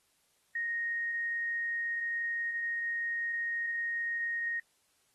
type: tone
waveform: sine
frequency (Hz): 1864.7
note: A#6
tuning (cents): 0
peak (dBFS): -31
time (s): 0.55-4.6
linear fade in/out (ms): 5
effects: white hiss -72 dBFS RMS until 5.14 s + AAC 32 kbps